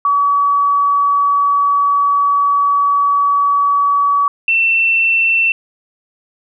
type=tone pair in turn; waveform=sine; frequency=1138 / 2688 Hz; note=C#6 / E7; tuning=+45 / +33 cents; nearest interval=octave + minor third; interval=1488 cents; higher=second; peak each=-10 dBFS; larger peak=neither; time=0.05-4.28 / 4.48-5.52 s; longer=first; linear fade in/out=2 ms; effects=none